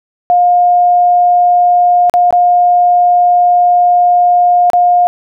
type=tone with dropouts; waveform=sine; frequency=710 Hz; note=F5; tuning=28 cents sharp; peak=-5 dBFS; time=0.3-5.07 s; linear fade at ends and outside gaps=0 ms; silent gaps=2.097-2.139 / 2.307-2.326 / 4.701-4.733 s; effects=none